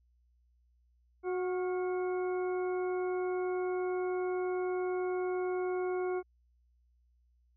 harmonic tone with a mistuned harmonic, 365.8 Hz, F#4, 20 cents flat, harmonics 1 / 2 / 3 / 4 / 6, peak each -31 / -41 / -46 / -47 / -51 dBFS, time 1.23-6.23 s, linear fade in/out 50 ms, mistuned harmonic 4, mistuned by -55 cents, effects added 60 Hz sine -66 dBFS peak until 7.56 s

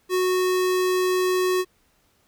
square tone, 367.9 Hz, F#4, 10 cents flat, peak -20 dBFS, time 0.09-1.65 s, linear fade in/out 50 ms, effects pink hiss -64 dBFS RMS until 2.27 s

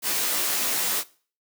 white noise with comb filter, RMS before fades -25 dBFS, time 0.02-1.04 s, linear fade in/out 50 ms, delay 15 ms, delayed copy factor -0.95, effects noise-tail reverb RT60 0.4 s tail -19 dB re dry + high-pass 200 Hz 12 dB/octave

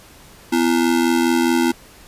square ring-modulated tone, 293.7 Hz, D4, in tune, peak -12 dBFS, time 0.52-1.72 s, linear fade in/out 10 ms, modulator 42.4 Hz, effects pink hiss -45 dBFS RMS until 2.07 s + resampled to 32000 Hz

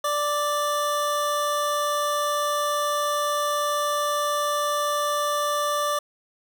square tone pair together, 587.4 / 1174.7 Hz, D5 / D6, 0 / 0 cents, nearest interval octave, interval 1200 cents, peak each -27 / -25 dBFS, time 0.04-5.99 s, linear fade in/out 5 ms, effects none

